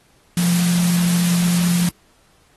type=tone in noise; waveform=sine; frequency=174.7 Hz; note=F3; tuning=1 cent sharp; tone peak=-15 dBFS; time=0.37-1.89 s; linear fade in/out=2 ms; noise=white; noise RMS=-25 dBFS; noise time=0.37-1.89 s; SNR=+7 dB; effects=pink hiss -57 dBFS RMS until 2.56 s + AAC 32 kbps